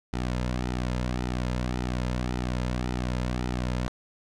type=tone with flanger; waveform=sawtooth; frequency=61.74 Hz; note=B1; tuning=in tune; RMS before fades=-29 dBFS; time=0.13-3.88 s; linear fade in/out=0 ms; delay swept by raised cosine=1.8 to 2.68 ms; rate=1.8 Hz; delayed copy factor=-0.6; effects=low-pass 7000 Hz 12 dB/octave